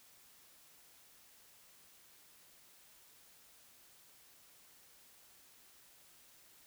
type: silence
effects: white hiss -63 dBFS RMS until 6.66 s